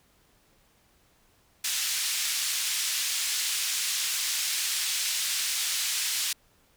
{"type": "band-pass noise", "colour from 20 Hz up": "white", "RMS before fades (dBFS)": -29, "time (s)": [1.64, 6.33], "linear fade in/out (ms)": 5, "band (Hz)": [2300, 8000], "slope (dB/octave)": 12, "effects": ["pink hiss -64 dBFS RMS until 6.76 s"]}